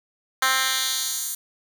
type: tone with high-pass filter sweep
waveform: 10% pulse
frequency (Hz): 262.5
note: C4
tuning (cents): +6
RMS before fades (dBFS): -24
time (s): 0.42-1.35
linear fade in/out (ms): 5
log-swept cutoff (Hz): 1400 to 8900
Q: 1.1
effects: none